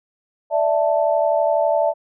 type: chord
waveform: sine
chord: D suspended second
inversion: none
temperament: equal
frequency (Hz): 587.3 / 659.3 / 880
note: D5 / E5 / A5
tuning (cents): 0 / 0 / 0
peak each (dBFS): -19 / -18 / -23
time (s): 0.5-1.94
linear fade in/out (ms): 50
effects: none